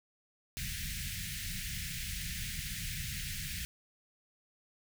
pink band-stop noise, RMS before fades -39 dBFS, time 0.57-3.65 s, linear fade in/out 0 ms, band 190 to 1700 Hz, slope 48 dB/octave, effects none

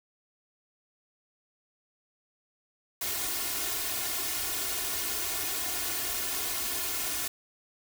white noise with comb filter, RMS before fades -32 dBFS, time 3.01-7.28 s, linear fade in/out 5 ms, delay 2.8 ms, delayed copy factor +0.85, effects none

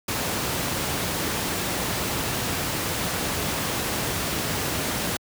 pink noise, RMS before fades -26 dBFS, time 0.08-5.17 s, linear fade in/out 5 ms, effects high-pass 80 Hz 12 dB/octave

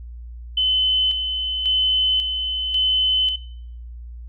sine tone with tremolo, 3037 Hz, F#7, 44 cents sharp, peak -16 dBFS, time 0.57-3.36 s, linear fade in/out 5 ms, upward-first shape square, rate 0.92 Hz, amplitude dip 50%, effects noise-tail reverb RT60 0.7 s tail -20 dB re dry + added 59 Hz sine -33 dBFS peak until 4.28 s

